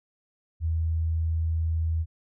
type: tone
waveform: sine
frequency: 81.2 Hz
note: E2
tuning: 26 cents flat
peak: -23 dBFS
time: 0.6-2.06 s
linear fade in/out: 50 ms
effects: none